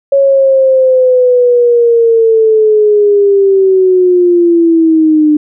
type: linear sweep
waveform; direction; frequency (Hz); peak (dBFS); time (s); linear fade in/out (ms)
sine; down; 555 to 299; -4; 0.12-5.37; 5
effects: none